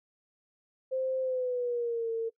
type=tone with pitch glide; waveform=sine; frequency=522 to 454.4 Hz; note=C5 to A#4; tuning=-4 to -44 cents; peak=-28 dBFS; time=0.91-2.3 s; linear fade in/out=20 ms; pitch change=-240 cents; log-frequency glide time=1.21-2.1 s; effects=noise-tail reverb RT60 0.1 s tail -20 dB re dry